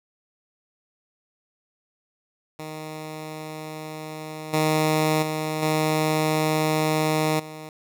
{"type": "tone with level steps", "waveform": "10% pulse", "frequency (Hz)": 155.56, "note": "D#3", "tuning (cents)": 0, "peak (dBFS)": [-25, -11, -17, -12, -28], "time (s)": [2.59, 7.69], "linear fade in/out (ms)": 2, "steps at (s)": [4.53, 5.22, 5.62, 7.39], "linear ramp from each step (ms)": 10, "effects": []}